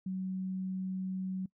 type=tone; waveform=sine; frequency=187.7 Hz; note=F#3; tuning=25 cents sharp; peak=-33 dBFS; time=0.06-1.46 s; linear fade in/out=5 ms; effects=noise-tail reverb RT60 0.1 s tail -23 dB re dry